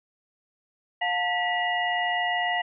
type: tone cluster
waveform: sine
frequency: 713 / 886 / 1951 / 2853 Hz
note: F5 / A5 / B6 / F7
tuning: +36 / +12 / -22 / +36 cents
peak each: -27 / -33 / -27 / -32 dBFS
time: 1.01-2.62 s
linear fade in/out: 10 ms
effects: none